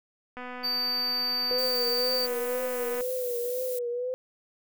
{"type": "click train", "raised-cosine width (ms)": 0.5, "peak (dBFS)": -25, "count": 658, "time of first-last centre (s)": [0.37, 3.009], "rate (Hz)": 249}
{"type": "tone", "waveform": "triangle", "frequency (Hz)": 4620, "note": "D8", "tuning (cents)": -29, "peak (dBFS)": -25, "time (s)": [0.63, 2.27], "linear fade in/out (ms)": 20}
{"type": "tone with vibrato", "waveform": "sine", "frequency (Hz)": 493.9, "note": "B4", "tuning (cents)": 0, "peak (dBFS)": -28, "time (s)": [1.51, 4.14], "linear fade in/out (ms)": 0, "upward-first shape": "triangle", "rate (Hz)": 2, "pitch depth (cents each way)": 70}
{"type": "noise", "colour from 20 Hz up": "violet", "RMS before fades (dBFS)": -38, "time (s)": [1.58, 3.79], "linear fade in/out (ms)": 5}
{"effects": []}